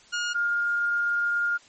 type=tone pair in turn; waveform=sawtooth / sine; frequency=1428 / 1413.2 Hz; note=F6 / F6; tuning=+38 / +20 cents; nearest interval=unison; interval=18 cents; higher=first; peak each=-22 dBFS; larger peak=neither; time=0.12-0.34 / 0.34-1.58 s; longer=second; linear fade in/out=20 ms; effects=white hiss -54 dBFS RMS until 1.68 s + MP3 32 kbps